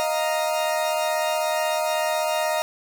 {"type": "chord", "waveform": "40% pulse", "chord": "Eb suspended second", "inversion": "none", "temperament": "equal", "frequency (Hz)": [622.3, 698.5, 932.3], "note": ["Eb5", "F5", "Bb5"], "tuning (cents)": [0, 0, 0], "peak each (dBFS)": [-23, -27, -27], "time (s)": [0, 2.62], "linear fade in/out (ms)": 0, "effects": []}